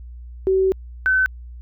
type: tone pair in turn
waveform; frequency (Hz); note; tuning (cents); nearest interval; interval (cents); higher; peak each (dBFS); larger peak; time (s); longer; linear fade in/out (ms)
sine; 380.4 / 1521.6; F#4 / F#6; +48 / +48; 2 octaves; 2400; second; -14; neither; 0.47-0.72 / 1.06-1.26; first; 0
effects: added 60 Hz sine -34 dBFS peak until 1.61 s